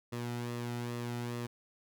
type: tone with flanger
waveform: sawtooth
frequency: 120 Hz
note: B2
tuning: 49 cents flat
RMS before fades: -38 dBFS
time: 0.12-1.47 s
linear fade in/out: 10 ms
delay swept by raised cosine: 1.3 to 1.82 ms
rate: 2.4 Hz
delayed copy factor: -0.5
effects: none